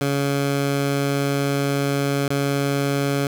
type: tone with dropouts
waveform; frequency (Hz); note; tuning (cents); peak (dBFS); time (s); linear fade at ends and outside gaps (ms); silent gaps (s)
15% pulse; 140.3; C#3; +21; -13; 0.01-3.27; 2; 2.28-2.304
effects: none